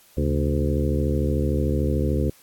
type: harmonic tone with a mistuned harmonic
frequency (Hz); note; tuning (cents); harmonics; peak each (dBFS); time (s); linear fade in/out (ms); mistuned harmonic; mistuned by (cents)
73.42; D2; 0; 1 / 2 / 3 / 4 / 5 / 6 / 7; -23 / -26 / -28 / -29 / -30 / -31 / -31; 0.17-2.3; 5; 2; -120
effects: white hiss -54 dBFS RMS until 2.42 s + AAC 64 kbps